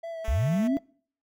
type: tone with vibrato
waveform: triangle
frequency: 660 Hz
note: E5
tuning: 2 cents sharp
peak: -31 dBFS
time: 0.03-0.79 s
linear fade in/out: 10 ms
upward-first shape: sine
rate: 4.3 Hz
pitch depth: 23 cents each way
type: tone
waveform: 5% pulse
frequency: 220.7 Hz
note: A3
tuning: 5 cents sharp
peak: -29 dBFS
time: 0.24-0.68 s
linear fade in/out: 10 ms
type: linear sweep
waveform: sine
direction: up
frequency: 49 to 290 Hz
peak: -22 dBFS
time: 0.28-0.77 s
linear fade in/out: 0 ms
effects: noise-tail reverb RT60 0.5 s tail -24 dB re dry